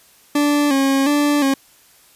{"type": "tone with vibrato", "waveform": "40% pulse", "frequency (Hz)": 281.6, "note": "C#4", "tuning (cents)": 27, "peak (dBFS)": -13, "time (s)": [0.35, 1.54], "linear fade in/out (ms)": 5, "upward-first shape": "square", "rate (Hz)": 1.4, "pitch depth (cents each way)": 61, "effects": ["white hiss -51 dBFS RMS until 2.15 s", "resampled to 32000 Hz"]}